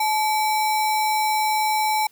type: tone with sample-and-hold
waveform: sine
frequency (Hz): 861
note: A5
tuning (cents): -38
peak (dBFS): -18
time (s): 0-2.07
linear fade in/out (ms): 5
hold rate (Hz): 3150
effects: white hiss -57 dBFS RMS until 2.11 s